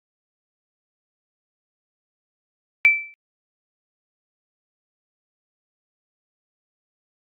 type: tone with exponential decay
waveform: sine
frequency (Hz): 2327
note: D7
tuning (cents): -17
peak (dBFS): -7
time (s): 2.85-3.14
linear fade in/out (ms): 0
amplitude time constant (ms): 62
effects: Opus 48 kbps